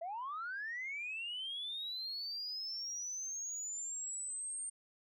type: linear sweep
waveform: sine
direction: up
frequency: 642 to 8770 Hz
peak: -38 dBFS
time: 0.01-4.7 s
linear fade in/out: 10 ms
effects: tanh soft clip ceiling -35 dBFS